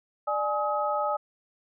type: tone cluster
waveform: sine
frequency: 594 / 838 / 1269 Hz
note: D5 / G#5 / D#6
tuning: +20 / +15 / +34 cents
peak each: -29 dBFS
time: 0.27-1.17 s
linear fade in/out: 10 ms
effects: none